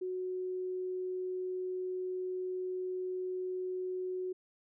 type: tone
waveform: sine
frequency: 368.5 Hz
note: F#4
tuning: 7 cents flat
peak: -34 dBFS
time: 0.01-4.33 s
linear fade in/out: 10 ms
effects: none